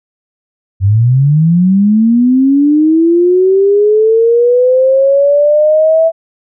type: linear sweep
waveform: sine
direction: up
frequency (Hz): 92.8 to 659.3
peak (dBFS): -5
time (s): 0.8-6.12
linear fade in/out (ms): 50
effects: none